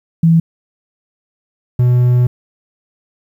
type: tone pair in turn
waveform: sine / triangle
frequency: 164.81 / 123.47 Hz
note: E3 / B2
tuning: 0 / 0 cents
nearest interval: perfect fourth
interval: 500 cents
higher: first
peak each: -6 dBFS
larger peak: neither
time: 0.23-0.4 / 1.79-2.27 s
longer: second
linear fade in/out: 5 ms
effects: 8-bit